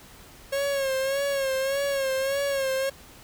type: tone with vibrato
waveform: 45% pulse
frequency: 545 Hz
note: C#5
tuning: 29 cents flat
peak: -24 dBFS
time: 0.52-2.9 s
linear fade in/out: 10 ms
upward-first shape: sine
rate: 1.7 Hz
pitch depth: 57 cents each way
effects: pink hiss -49 dBFS RMS until 3.23 s